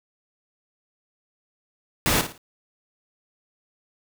pink noise with echo, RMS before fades -21 dBFS, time 2.06-2.21 s, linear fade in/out 0 ms, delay 56 ms, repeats 3, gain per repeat -10 dB, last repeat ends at 2.378 s, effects none

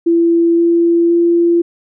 sine tone with pitch steps, 336.9 / 339.2 / 341.6 Hz, E4 / E4 / F4, +38 / +50 / -38 cents, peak -8 dBFS, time 0.06-1.62 s, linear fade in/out 10 ms, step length 520 ms, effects none

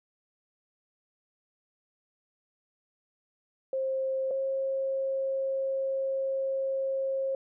sine tone pair in turn, 530 / 537.1 Hz, C5 / C5, +22 / +45 cents, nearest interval unison, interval 23 cents, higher second, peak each -27 dBFS, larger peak neither, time 3.73-4.31 / 4.31-7.35 s, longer second, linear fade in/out 2 ms, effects none

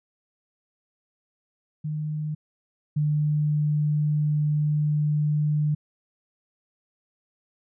sine tone pair in turn, 152.5 / 149.88 Hz, D#3 / D3, -34 / +36 cents, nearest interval unison, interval 30 cents, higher first, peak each -26 / -20 dBFS, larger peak second, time 1.84-2.35 / 2.96-5.75 s, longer second, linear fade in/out 10 ms, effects none

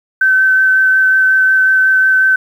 sine tone with vibrato, 1534 Hz, G6, 38 cents flat, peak -7 dBFS, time 0.21-2.36 s, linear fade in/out 5 ms, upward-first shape sine, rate 5.5 Hz, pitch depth 11 cents each way, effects 7-bit

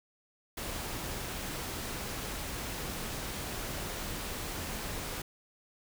pink noise, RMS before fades -38 dBFS, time 0.57-5.22 s, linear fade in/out 5 ms, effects none

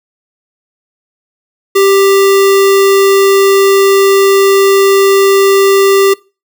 sine tone with sample-and-hold, 392 Hz, G4, in tune, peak -4 dBFS, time 1.75-6.14 s, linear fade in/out 10 ms, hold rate 1575 Hz, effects noise-tail reverb RT60 0.3 s tail -22 dB re dry

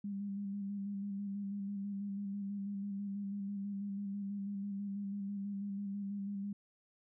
sine tone with vibrato, 200 Hz, G3, 35 cents sharp, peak -37 dBFS, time 0.04-6.53 s, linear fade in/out 5 ms, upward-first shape square, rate 6.1 Hz, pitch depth 24 cents each way, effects none

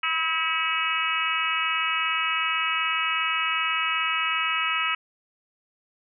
harmonic tone with a mistuned harmonic, 322.6 Hz, E4, 37 cents flat, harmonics 3 / 4 / 5 / 6 / 7 / 8 / 9, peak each -37 / -27 / -35 / -33 / -30 / -29 / -30 dBFS, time 0.03-4.95 s, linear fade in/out 5 ms, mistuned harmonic 3, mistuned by +30 cents, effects none

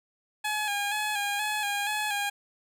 15% pulse tone with vibrato, 830 Hz, G#5, 1 cent flat, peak -21 dBFS, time 0.44-2.3 s, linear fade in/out 10 ms, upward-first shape square, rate 2.1 Hz, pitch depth 38 cents each way, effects none

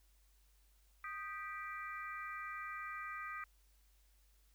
harmonic tone with a mistuned harmonic, 392 Hz, G4, in tune, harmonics 3 / 4 / 5 / 6, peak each -45 / -51 / -48 / -52 dBFS, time 1.04-3.44 s, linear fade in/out 2 ms, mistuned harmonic 3, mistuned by +92 cents, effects added 50 Hz sine -67 dBFS peak until 4.54 s + white hiss -75 dBFS RMS until 4.54 s

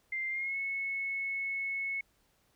sine tone with pitch glide, 2093 to 2197 Hz, C7 to C#7, 0 to -16 cents, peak -32 dBFS, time 0.12-2.01 s, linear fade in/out 5 ms, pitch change +84 cents, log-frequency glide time 0.3-0.57 s, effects pink hiss -71 dBFS RMS until 2.55 s

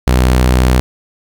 sawtooth tone, 62.8 Hz, B1, 30 cents sharp, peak -4 dBFS, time 0.07-0.8 s, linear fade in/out 0 ms, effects 7-bit

